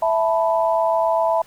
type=chord; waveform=sine; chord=E suspended fourth; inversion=none; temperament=equal; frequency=659.3 / 880 / 987.8 Hz; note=E5 / A5 / B5; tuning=0 / 0 / 0 cents; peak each=-18 / -22 / -22 dBFS; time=0.02-1.42 s; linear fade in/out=5 ms; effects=pink hiss -50 dBFS RMS until 1.46 s